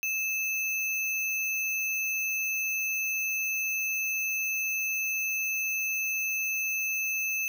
sine tone with sample-and-hold, 2614 Hz, E7, 15 cents flat, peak -27 dBFS, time 0.03-7.48 s, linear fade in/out 0 ms, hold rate 8820 Hz, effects none

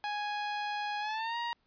sawtooth tone with pitch glide, 830.6 to 943.1 Hz, G#5 to A#5, 0 to +20 cents, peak -29 dBFS, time 0.04-1.53 s, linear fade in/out 0 ms, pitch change +220 cents, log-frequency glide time 1-1.37 s, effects pink hiss -74 dBFS RMS until 1.66 s + resampled to 11025 Hz

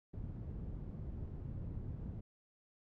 white low-pass noise, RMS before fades -44 dBFS, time 0.13-2.21 s, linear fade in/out 10 ms, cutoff 120 Hz, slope 12 dB/octave, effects none

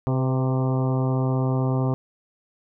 harmonic tone with a mistuned harmonic, 130.81 Hz, C3, in tune, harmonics 1 / 2 / 3 / 4 / 5 / 6 / 7 / 8 / 9, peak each -21 / -27 / -31 / -33 / -35 / -37 / -38 / -39 / -40 dBFS, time 0.07-1.94 s, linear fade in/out 0 ms, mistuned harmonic 4, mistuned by -33 cents, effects none

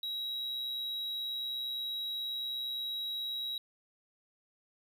triangle tone, 3857 Hz, B7, 42 cents flat, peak -33 dBFS, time 0.03-3.58 s, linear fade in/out 2 ms, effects none

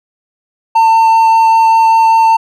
triangle tone with vibrato, 900 Hz, A5, 39 cents sharp, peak -3 dBFS, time 0.75-2.37 s, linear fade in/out 10 ms, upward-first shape sine, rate 5.1 Hz, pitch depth 8 cents each way, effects none

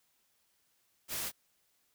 white noise, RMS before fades -37 dBFS, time 1.08-1.32 s, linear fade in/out 50 ms, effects white hiss -74 dBFS RMS until 1.94 s

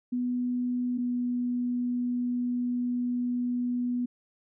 sine tone pair in turn, 246.9 / 245.1 Hz, B3 / B3, 0 / -13 cents, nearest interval unison, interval 13 cents, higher first, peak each -26 dBFS, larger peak neither, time 0.12-0.98 / 0.98-4.06 s, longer second, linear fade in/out 10 ms, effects none

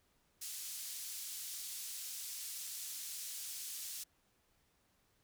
pink band-pass noise, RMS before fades -45 dBFS, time 0.41-4.04 s, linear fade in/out 10 ms, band 5600 to 16000 Hz, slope 12 dB/octave, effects pink hiss -75 dBFS RMS until 5.23 s

